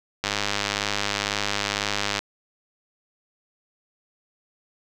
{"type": "click train", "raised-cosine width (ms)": 0.2, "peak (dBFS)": -6, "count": 200, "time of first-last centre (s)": [0.24, 2.191], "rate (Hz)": 102, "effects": []}